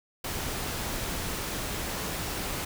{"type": "noise", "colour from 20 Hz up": "pink", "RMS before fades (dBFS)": -33, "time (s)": [0.24, 2.65], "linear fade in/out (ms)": 5, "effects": []}